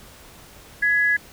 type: tone pair together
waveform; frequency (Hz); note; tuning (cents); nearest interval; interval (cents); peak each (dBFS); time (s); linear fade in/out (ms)
sine; 1678 / 1995.5; G#6 / B6; +17 / +17; minor third; 300; -17 / -23; 0.82-1.17; 10
effects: pink hiss -46 dBFS RMS until 1.32 s